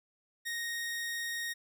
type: tone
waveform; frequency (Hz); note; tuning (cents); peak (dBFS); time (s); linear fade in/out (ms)
sawtooth; 1864.7; A#6; 0; -31; 0.45-1.54; 20
effects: none